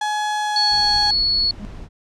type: tone with pitch glide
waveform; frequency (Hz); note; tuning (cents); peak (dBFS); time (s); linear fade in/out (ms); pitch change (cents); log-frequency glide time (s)
35% pulse; 844 to 832.9; G#5 to G#5; +28 to +5; -18; 0.01-1.11; 5; -23; 0.4-0.85
type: tone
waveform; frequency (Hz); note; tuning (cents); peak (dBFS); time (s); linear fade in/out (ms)
sine; 4388; C#8; -18; -15; 0.56-1.51; 2
type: noise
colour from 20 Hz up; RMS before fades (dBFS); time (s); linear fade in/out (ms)
brown; -34; 0.69-1.89; 50
type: tone with exponential growth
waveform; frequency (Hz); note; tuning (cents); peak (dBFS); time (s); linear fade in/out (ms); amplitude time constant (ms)
triangle; 207.7; G#3; 0; -24; 1.48-1.65; 0; 36
effects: low-pass 7000 Hz 12 dB/octave